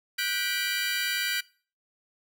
25% pulse chord, G major seventh, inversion third, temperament just, 1470 / 1568 / 1960 / 2352 Hz, F#6 / G6 / B6 / D7, -12 / 0 / -14 / +2 cents, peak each -29 dBFS, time 0.18-1.41 s, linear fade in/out 10 ms, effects noise-tail reverb RT60 0.4 s tail -22 dB re dry

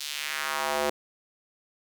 square tone with high-pass filter sweep, 73.3 Hz, D2, 3 cents flat, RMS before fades -30 dBFS, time 0-0.9 s, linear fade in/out 5 ms, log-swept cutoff 4100 to 460 Hz, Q 1.5, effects none

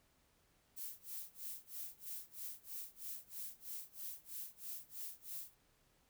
violet noise with tremolo, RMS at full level -45 dBFS, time 0.76-5.55 s, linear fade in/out 20 ms, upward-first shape sine, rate 3.1 Hz, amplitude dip 95%, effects pink hiss -74 dBFS RMS until 6.09 s

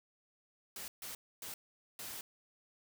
white noise bursts at uneven times, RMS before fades -45 dBFS, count 4, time 0.76-0.88 / 1.02-1.15 / 1.42-1.54 / 1.99-2.21 s, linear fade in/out 2 ms, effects none

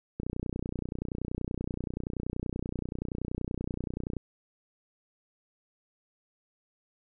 click train, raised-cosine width 3 ms, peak -20 dBFS, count 122, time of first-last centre 0.2-4.167 s, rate 30.5 Hz, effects none

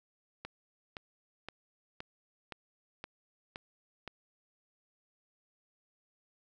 click train, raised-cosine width 0.3 ms, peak -25 dBFS, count 8, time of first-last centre 0.45-4.077 s, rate 1.93 Hz, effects none

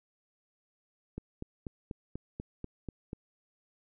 click train, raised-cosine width 3 ms, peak -25 dBFS, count 9, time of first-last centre 1.18-3.131 s, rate 4.1 Hz, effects none

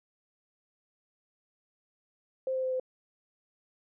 sine tone with pitch steps, 523.3 / 520 / 516.7 / 513.4 Hz, C5 / C5 / C5 / C5, 0 / -11 / -22 / -33 cents, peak -28 dBFS, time 2.47-2.798 s, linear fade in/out 2 ms, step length 82 ms, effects none

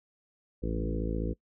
harmonic tone with a mistuned harmonic, 55 Hz, A1, in tune, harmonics 1 / 2 / 3 / 4 / 5 / 6 / 7 / 8 / 9, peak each -32 / -39 / -38 / -39 / -39 / -39 / -44 / -40 / -41 dBFS, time 0.62-1.34 s, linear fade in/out 20 ms, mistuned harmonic 3, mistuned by +20 cents, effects noise-tail reverb RT60 0.1 s tail -22 dB re dry

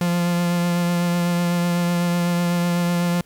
45% pulse tone with vibrato, 173.9 Hz, F3, 7 cents flat, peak -18 dBFS, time 0.01-3.21 s, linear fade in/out 2 ms, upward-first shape triangle, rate 8 Hz, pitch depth 18 cents each way, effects pink hiss -55 dBFS RMS until 3.25 s

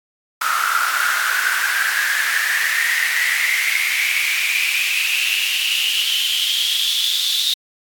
pink noise with high-pass filter sweep, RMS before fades -19 dBFS, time 0.41-7.54 s, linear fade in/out 5 ms, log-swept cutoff 1300 to 3700 Hz, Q 9.3, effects AAC 64 kbps

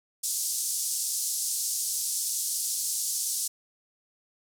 white band-pass noise, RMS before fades -30 dBFS, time 0.23-3.48 s, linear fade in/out 10 ms, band 5200 to 11000 Hz, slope 24 dB/octave, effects none

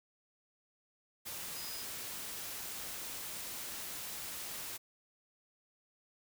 sine tone in noise, 4978 Hz, D#8, in tune, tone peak -47 dBFS, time 1.55-1.84 s, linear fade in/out 20 ms, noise white, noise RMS -43 dBFS, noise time 1.25-4.78 s, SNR -7 dB, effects none

